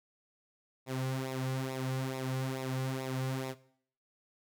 sawtooth tone with flanger, 131.2 Hz, C3, 5 cents sharp, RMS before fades -35 dBFS, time 0.86-3.55 s, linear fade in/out 50 ms, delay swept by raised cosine 0.64 to 3.24 ms, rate 2.3 Hz, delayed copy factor -0.65, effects noise-tail reverb RT60 0.6 s tail -18 dB re dry

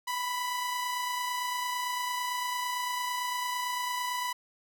sawtooth tone pair together, 987.8 / 1016.7 Hz, B5 / B5, 0 / +50 cents, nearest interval unison, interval 50 cents, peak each -27 / -37 dBFS, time 0.07-4.33 s, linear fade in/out 10 ms, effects none

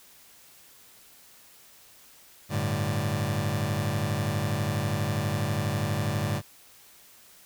sawtooth chord, G suspended second, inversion none, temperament just, 98 / 110.25 / 147 Hz, G2 / A2 / D3, 0 / +4 / +2 cents, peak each -26 dBFS, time 2.49-6.42 s, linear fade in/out 50 ms, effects white hiss -54 dBFS RMS until 7.45 s

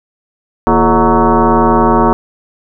sine tone with frequency modulation, 345.4 Hz, F4, 19 cents flat, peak -6 dBFS, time 0.67-2.13 s, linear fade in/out 0 ms, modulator 193 Hz, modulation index 4.3, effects none

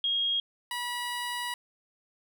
sine / 15% pulse tone pair in turn, 3265 / 970.7 Hz, G#7 / B5, -30 / -30 cents, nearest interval octave + major sixth, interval 2100 cents, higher first, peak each -25 dBFS, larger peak neither, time 0.04-0.4 / 0.71-1.54 s, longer second, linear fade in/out 2 ms, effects none

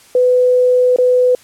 sine tone with dropouts, 500 Hz, B4, 21 cents sharp, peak -8 dBFS, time 0.15-1.35 s, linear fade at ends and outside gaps 2 ms, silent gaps 0.962-0.985 s, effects white hiss -45 dBFS RMS until 1.43 s + low-pass 11000 Hz 12 dB/octave

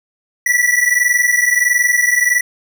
square tone pair together, 1945 / 1966.5 Hz, B6 / B6, -27 / -8 cents, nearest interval unison, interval 19 cents, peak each -15 dBFS, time 0.46-2.41 s, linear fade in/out 5 ms, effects none

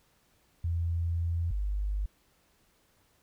sine tone pair in turn, 84.5 / 50.24 Hz, E2 / G1, +43 / +43 cents, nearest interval major sixth, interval 900 cents, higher first, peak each -27 / -28 dBFS, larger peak first, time 0.64-1.51 / 1.51-2.06 s, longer first, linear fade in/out 5 ms, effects pink hiss -68 dBFS RMS until 3.22 s

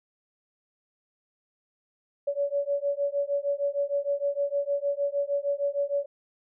sine beating tone pair, 564 / 570.5 Hz, C#5 / C#5, +30 / +50 cents, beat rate 6.5 Hz, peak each -28 dBFS, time 2.27-6.06 s, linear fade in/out 10 ms, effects none

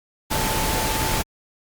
sine tone in noise, 880 Hz, A5, in tune, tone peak -28 dBFS, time 0.3-1.23 s, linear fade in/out 20 ms, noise pink, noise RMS -23 dBFS, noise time 0.3-1.23 s, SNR -8 dB, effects Opus 48 kbps

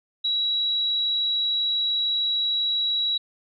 sine tone, 3889 Hz, B7, 27 cents flat, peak -21 dBFS, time 0.24-3.18 s, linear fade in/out 10 ms, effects none

